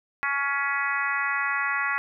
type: harmonic tone with a mistuned harmonic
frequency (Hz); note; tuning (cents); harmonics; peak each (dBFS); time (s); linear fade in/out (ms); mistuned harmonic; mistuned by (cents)
280; C#4; +18; 3 / 4 / 5 / 6 / 7 / 8 / 9; -36 / -30 / -30 / -31 / -28 / -38 / -36; 0.23-1.98; 0; 8; -17
effects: none